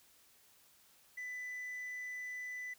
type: tone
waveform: sine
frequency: 1994 Hz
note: B6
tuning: 16 cents sharp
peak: -38 dBFS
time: 1.17-2.74 s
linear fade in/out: 10 ms
effects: tanh soft clip ceiling -40 dBFS + white hiss -66 dBFS RMS until 2.78 s